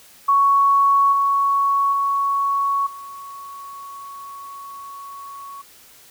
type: tone with level steps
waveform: sine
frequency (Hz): 1113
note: C#6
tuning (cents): +7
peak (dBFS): -12 / -15 / -17 / -33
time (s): 0.28-5.62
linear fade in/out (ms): 10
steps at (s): 1.12 / 1.92 / 2.86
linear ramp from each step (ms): 10
effects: white hiss -48 dBFS RMS until 6.1 s